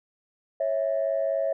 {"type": "tone pair together", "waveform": "sine", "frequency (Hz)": [550, 654.1], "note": ["C#5", "E5"], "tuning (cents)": [-14, -14], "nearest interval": "minor third", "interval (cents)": 300, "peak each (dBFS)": -25, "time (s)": [0.6, 1.53], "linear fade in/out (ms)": 5, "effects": ["tanh soft clip ceiling -17 dBFS"]}